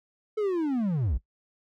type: linear sweep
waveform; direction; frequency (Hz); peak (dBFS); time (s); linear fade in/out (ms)
triangle; down; 440 to 46; -22; 0.37-1.18; 10
effects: noise-tail reverb RT60 0.1 s tail -18 dB re dry